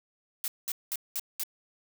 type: noise bursts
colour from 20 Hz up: blue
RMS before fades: -32 dBFS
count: 5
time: 0.44-1.435 s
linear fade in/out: 0 ms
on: 39 ms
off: 200 ms
effects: none